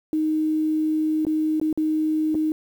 sine tone with dropouts, 311.1 Hz, D#4, in tune, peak -19 dBFS, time 0.13-2.52 s, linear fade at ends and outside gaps 1 ms, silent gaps 1.251-1.267 / 1.599-1.614 / 1.728-1.775 / 2.345-2.351 s, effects 8-bit

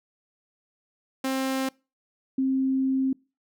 sawtooth / sine tone pair in turn, 265 / 265 Hz, C4 / C4, +22 / +22 cents, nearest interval unison, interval 0 cents, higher neither, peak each -21 dBFS, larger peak neither, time 1.24-1.69 / 2.38-3.13 s, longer second, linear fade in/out 5 ms, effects noise-tail reverb RT60 0.3 s tail -25 dB re dry

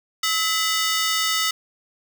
15% pulse ring-modulated tone, 1650 Hz, G#6, 12 cents flat, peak -10 dBFS, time 0.23-1.51 s, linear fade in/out 5 ms, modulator 356 Hz, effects none

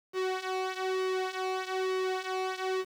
sawtooth tone with flanger, 374.8 Hz, F#4, 22 cents sharp, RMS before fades -32 dBFS, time 0.13-2.85 s, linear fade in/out 50 ms, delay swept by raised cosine 1.2 to 3.3 ms, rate 1.1 Hz, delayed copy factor -0.75, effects low-pass 5000 Hz 12 dB/octave + 9-bit

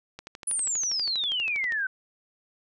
click train, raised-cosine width 0.2 ms, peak -22 dBFS, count 20, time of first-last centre 0.19-1.722 s, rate 12.4 Hz
sine exponential sweep, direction down, 10150 to 1499 Hz, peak -25 dBFS, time 0.47-1.87 s, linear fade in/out 5 ms
effects none

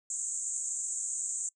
white band-pass noise, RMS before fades -35 dBFS, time 0.1-1.49 s, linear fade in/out 2 ms, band 6700 to 8200 Hz, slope 96 dB/octave, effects noise-tail reverb RT60 0.1 s tail -24 dB re dry

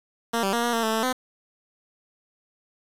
10% pulse tone with pitch steps, 231.6 / 194.7 / 235.3 / 238.6 / 229.3 / 220.8 / 222.4 / 255.3 Hz, A#3 / G3 / A#3 / A#3 / A#3 / A3 / A3 / C4, -11 / -12 / +16 / +41 / -28 / +6 / +19 / -42 cents, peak -14 dBFS, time 0.33-1.13 s, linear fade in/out 10 ms, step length 100 ms, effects resampled to 32000 Hz + 7-bit

